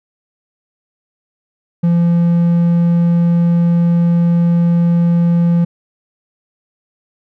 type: tone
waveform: triangle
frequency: 171 Hz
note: F3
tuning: 36 cents flat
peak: -7 dBFS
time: 1.83-5.65 s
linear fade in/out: 10 ms
effects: none